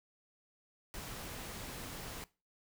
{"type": "noise", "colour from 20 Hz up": "pink", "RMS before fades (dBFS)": -45, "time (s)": [0.94, 2.24], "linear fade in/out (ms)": 0, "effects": ["noise-tail reverb RT60 0.3 s tail -20 dB re dry"]}